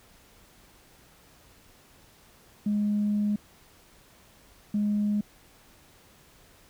sine tone bursts at uneven times, 207.7 Hz, G#3, in tune, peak -22 dBFS, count 2, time 2.66-3.36 / 4.74-5.21 s, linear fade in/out 5 ms, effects tanh soft clip ceiling -19 dBFS + pink hiss -57 dBFS RMS until 6.69 s

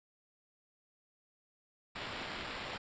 white noise with sample-and-hold, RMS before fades -42 dBFS, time 1.95-2.78 s, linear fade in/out 10 ms, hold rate 6300 Hz, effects resampled to 16000 Hz

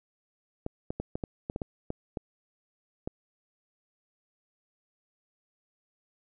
clicks, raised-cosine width 2 ms, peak -19 dBFS, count 11, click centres 0.664 / 0.905 / 1 / 1.155 / 1.238 / 1.499 / 1.561 / 1.618 / 1.904 / 2.172 / 3.075 s, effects none

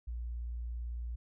sine tone, 59 Hz, A#1, 22 cents sharp, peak -36 dBFS, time 0.07-1.16 s, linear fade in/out 10 ms, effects none

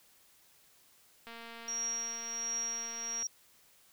click train, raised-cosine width 0.3 ms, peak -32 dBFS, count 453, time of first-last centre 1.27-3.227 s, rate 231 Hz
sine tone with tremolo, 5660 Hz, F8, 22 cents sharp, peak -32 dBFS, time 1.68-3.27 s, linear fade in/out 2 ms, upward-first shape triangle, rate 1.4 Hz, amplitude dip 60%
effects white hiss -64 dBFS RMS until 3.92 s

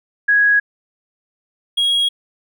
sine / triangle tone pair in turn, 1661.2 / 3298 Hz, G#6 / G#7, 0 / -13 cents, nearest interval octave, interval 1187 cents, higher second, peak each -10 / -12 dBFS, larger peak first, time 0.28-0.6 / 1.77-2.09 s, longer neither, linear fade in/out 10 ms, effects none

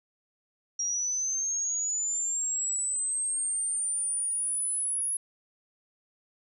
sine linear sweep, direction up, 5660 to 10548 Hz, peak -27 dBFS, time 0.79-5.17 s, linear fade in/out 5 ms, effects none

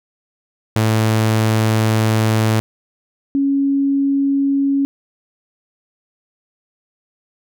sawtooth / sine tone pair in turn, 110 / 277.2 Hz, A2 / C#4, 0 / 0 cents, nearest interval octave + major third, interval 1600 cents, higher second, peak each -9 / -13 dBFS, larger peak first, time 0.76-2.6 / 3.35-4.85 s, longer first, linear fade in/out 0 ms, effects none

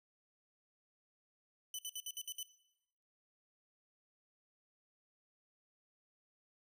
15% pulse tone bursts, 3006 Hz, F#7, 27 cents sharp, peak -33 dBFS, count 7, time 1.74-2.43 s, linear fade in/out 2 ms, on 48 ms, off 59 ms, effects noise-tail reverb RT60 0.8 s tail -17 dB re dry

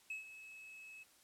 triangle tone with ADSR envelope, 2580 Hz, E7, 38 cents flat, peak -38 dBFS, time 0.1-1.04 s, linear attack 4 ms, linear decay 130 ms, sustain -12 dB, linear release 17 ms, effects white hiss -67 dBFS RMS until 1.23 s + low-pass 12000 Hz 12 dB/octave

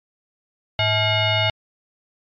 sine tone with frequency modulation, 1396.9 Hz, F6, in tune, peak -16 dBFS, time 0.79-1.5 s, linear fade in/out 2 ms, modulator 752 Hz, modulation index 2.8, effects MP3 64 kbps

